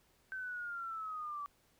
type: linear sweep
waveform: sine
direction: down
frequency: 1544 to 1145 Hz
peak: -39 dBFS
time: 0.32-1.46 s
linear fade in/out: 0 ms
effects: pink hiss -71 dBFS RMS until 1.79 s